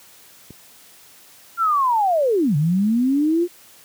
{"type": "click", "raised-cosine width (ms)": 3, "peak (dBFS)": -25, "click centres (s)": 0.506}
{"type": "linear two-way sweep", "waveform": "sine", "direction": "down then up", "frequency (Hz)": [1396.9, 139.8, 357.8], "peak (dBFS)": -15, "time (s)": [1.57, 3.48], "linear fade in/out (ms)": 50, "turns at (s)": 2.56}
{"effects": ["white hiss -48 dBFS RMS until 3.84 s", "high-pass 80 Hz 12 dB/octave"]}